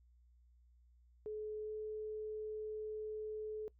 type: tone with pitch glide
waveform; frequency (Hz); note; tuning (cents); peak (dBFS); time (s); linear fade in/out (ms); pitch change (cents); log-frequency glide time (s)
sine; 427.5 to 430; A4 to A4; -50 to -40; -40; 1.26-3.68; 0; +10; 1.65-1.7
effects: noise-tail reverb RT60 0.1 s tail -22 dB re dry + added 60 Hz sine -64 dBFS peak until 3.79 s